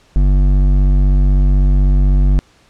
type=tone with hard clipping; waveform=triangle; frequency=48.02 Hz; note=G1; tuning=35 cents flat; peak=-10 dBFS; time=0.16-2.39 s; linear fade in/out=0 ms; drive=14 dB; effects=pink hiss -51 dBFS RMS until 2.69 s + low-pass 7000 Hz 12 dB/octave